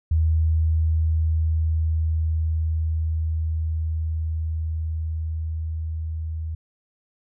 sine tone with level ramp, 79.8 Hz, D#2, 44 cents sharp, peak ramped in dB -16 to -26 dBFS, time 0.11-6.55 s, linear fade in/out 5 ms, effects none

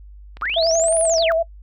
click train, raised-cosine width 0.3 ms, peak -23 dBFS, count 21, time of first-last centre 0.37-1.225 s, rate 23.4 Hz
sine linear two-way sweep, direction up then down, 1126 to 10080 to 1126 Hz, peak -20 dBFS, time 0.42-1.32 s, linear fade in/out 0 ms, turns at 1 s
sine tone with vibrato, 657 Hz, E5, 6 cents flat, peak -15 dBFS, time 0.56-1.43 s, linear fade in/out 10 ms, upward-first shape sine, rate 11 Hz, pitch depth 36 cents each way
effects noise-tail reverb RT60 0.1 s tail -24 dB re dry + added 50 Hz sine -38 dBFS peak until 1.62 s

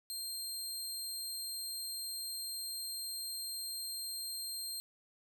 20% pulse tone, 4186 Hz, C8, in tune, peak -33 dBFS, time 0.1-4.8 s, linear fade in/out 0 ms, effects none

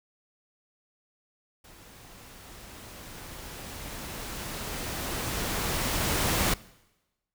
pink noise with level ramp, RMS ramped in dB -52 to -25 dBFS, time 1.64-6.54 s, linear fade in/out 5 ms, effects noise-tail reverb RT60 1.0 s tail -21 dB re dry

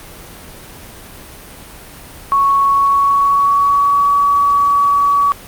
sine tone with pitch glide, 1108.7 to 1135.9 Hz, C#6 to C#6, 0 to +42 cents, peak -9 dBFS, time 2.32-5.32 s, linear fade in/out 0 ms, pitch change +42 cents, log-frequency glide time 2.63-4.14 s, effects pink hiss -35 dBFS RMS until 5.47 s + Opus 32 kbps

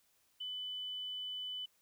sine tone, 3000 Hz, F#7, 23 cents sharp, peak -39 dBFS, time 0.4-1.66 s, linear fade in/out 10 ms, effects white hiss -73 dBFS RMS until 1.81 s

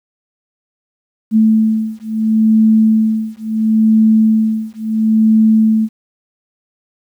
sine beating tone pair, 219.2 / 219.93 Hz, A3 / A3, -6 / -1 cents, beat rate 0.73 Hz, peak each -12 dBFS, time 1.31-5.89 s, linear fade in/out 50 ms, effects 8-bit

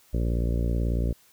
harmonic tone, 58.27 Hz, A#1, in tune, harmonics 1 / 2 / 3 / 4 / 5 / 6 / 7 / 8 / 9 / 10, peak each -24 / -30 / -34 / -36 / -38 / -40 / -41 / -42 / -43 / -44 dBFS, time 0.13-1.13 s, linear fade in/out 10 ms, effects white hiss -59 dBFS RMS until 1.32 s

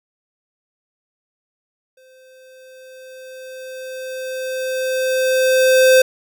square tone with exponential growth, 518 Hz, C5, 17 cents flat, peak -8 dBFS, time 1.97-6.02 s, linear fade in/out 5 ms, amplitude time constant 880 ms, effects none

